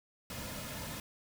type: noise with comb filter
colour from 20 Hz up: pink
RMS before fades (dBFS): -42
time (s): 0.3-1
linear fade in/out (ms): 2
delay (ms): 2.6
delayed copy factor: -0.55
effects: none